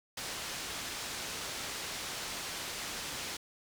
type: low-pass noise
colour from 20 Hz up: white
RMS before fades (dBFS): -40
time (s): 0.17-3.37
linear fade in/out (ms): 5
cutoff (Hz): 6300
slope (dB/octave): 12
effects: none